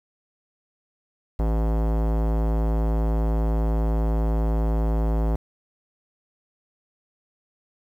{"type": "tone with low-pass filter", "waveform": "square", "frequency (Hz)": 55, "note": "A1", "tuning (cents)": 0, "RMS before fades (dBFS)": -22, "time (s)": [1.39, 5.36], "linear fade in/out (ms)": 5, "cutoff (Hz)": 770, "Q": 1.3, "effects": ["8-bit"]}